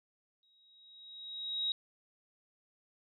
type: tone with exponential growth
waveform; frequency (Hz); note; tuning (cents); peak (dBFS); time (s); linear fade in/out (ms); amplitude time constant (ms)
sine; 3808; A#7; +36; -29; 0.43-1.72; 1; 280
effects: none